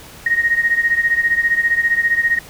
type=beating tone pair; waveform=sine; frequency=1864.7 / 1879.7 Hz; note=A#6 / A#6; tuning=0 / +14 cents; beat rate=15 Hz; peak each=-15 / -18 dBFS; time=0.26-2.39 s; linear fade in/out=5 ms; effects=pink hiss -39 dBFS RMS until 2.49 s